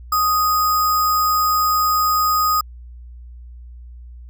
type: tone with sample-and-hold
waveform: sine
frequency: 1244.5 Hz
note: D#6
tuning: in tune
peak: -14 dBFS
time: 0.12-2.61 s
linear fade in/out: 5 ms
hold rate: 6300 Hz
effects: added 60 Hz sine -35 dBFS peak until 4.29 s